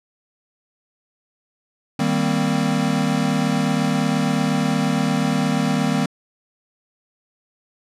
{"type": "chord", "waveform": "square", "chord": "C minor seventh", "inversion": "first", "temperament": "equal", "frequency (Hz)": [155.56, 196, 233.1, 261.6], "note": ["Eb3", "G3", "Bb3", "C4"], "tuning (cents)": [0, 0, 0, 0], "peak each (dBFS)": -24, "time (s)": [1.99, 6.06], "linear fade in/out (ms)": 5, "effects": ["low-pass 9000 Hz 12 dB/octave"]}